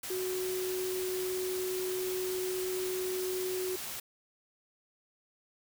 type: tone in noise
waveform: sine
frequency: 370 Hz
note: F#4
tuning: in tune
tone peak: -32 dBFS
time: 0.1-3.76 s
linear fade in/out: 5 ms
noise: white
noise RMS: -40 dBFS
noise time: 0.03-4 s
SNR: +5 dB
effects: none